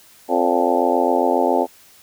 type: harmonic tone with a mistuned harmonic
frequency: 87.31 Hz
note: F2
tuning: in tune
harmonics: 3 / 4 / 5 / 6 / 7 / 8 / 9 / 10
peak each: -23 / -23 / -23 / -23 / -23 / -23 / -23 / -23 dBFS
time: 0.28-1.67 s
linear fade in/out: 50 ms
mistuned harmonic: 7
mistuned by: -76 cents
effects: white hiss -49 dBFS RMS until 2.02 s